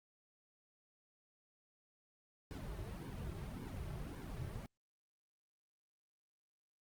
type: noise with flanger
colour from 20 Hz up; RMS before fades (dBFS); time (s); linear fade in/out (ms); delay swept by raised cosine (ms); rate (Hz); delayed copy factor
brown; -45; 2.51-4.66; 0; 1.5 to 4.2; 1.8; -0.9
effects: Opus 48 kbps